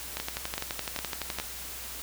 two click trains, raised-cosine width 0.2 ms, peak -14 / -14 dBFS, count 4 / 15, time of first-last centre 0.17-1.4 / 0.2-1.386 s, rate 2.44 / 11.8 Hz, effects added 60 Hz sine -49 dBFS peak until 2.02 s + white hiss -40 dBFS RMS until 2.02 s

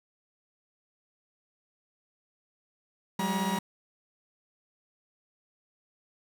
40% pulse tone cluster, 185.3 / 202.6 / 955 Hz, F#3 / G#3 / A#5, +3 / -43 / +42 cents, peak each -31 dBFS, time 3.19-3.59 s, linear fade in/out 5 ms, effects none

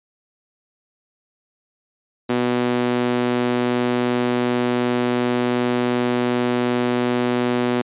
sawtooth tone with high-pass filter, 122.7 Hz, B2, 11 cents flat, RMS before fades -20 dBFS, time 2.29-7.82 s, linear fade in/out 10 ms, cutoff 280 Hz, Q 1.9, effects resampled to 8000 Hz

